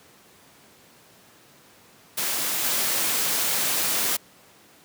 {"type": "noise with level steps", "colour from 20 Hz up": "white", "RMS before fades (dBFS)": [-26, -24], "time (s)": [2.17, 4.17], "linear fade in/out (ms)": 10, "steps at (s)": 2.64, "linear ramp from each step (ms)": 5, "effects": ["pink hiss -53 dBFS RMS until 4.84 s", "high-pass 150 Hz 12 dB/octave"]}